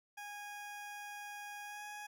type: tone with pitch glide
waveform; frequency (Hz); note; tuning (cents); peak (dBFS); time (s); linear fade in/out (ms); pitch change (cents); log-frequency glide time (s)
20% pulse; 823 to 832.6; G#5 to G#5; -16 to +4; -40; 0.17-2.07; 10; +20; 1.64-1.83
effects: none